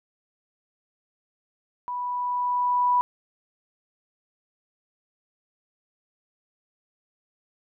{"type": "tone with level ramp", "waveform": "sine", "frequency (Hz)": 984, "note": "B5", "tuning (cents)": -7, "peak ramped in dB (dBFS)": [-28, -17], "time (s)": [1.88, 3.01], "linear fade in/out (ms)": 0, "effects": []}